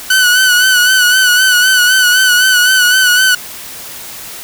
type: tone with vibrato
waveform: sawtooth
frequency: 1493 Hz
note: F#6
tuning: 15 cents sharp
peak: -3 dBFS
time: 0.1-3.35 s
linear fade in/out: 5 ms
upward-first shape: sine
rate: 3.9 Hz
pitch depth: 48 cents each way
effects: white hiss -28 dBFS RMS until 4.43 s